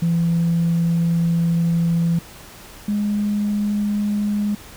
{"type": "tone pair in turn", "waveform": "sine", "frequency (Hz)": [168.4, 206.9], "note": ["E3", "G#3"], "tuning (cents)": [37, -6], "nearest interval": "major third", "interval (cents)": 357, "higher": "second", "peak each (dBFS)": [-14, -17], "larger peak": "first", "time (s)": [[0.02, 2.19], [2.88, 4.55]], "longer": "first", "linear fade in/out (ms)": 5, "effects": ["tanh soft clip ceiling -12 dBFS", "pink hiss -41 dBFS RMS until 4.76 s"]}